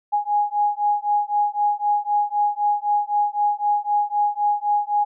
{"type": "beating tone pair", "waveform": "sine", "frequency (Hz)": [826, 829.9], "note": ["G#5", "G#5"], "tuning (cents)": [-10, -1], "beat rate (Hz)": 3.9, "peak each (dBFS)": -21, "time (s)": [0.12, 5.05], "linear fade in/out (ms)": 20, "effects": []}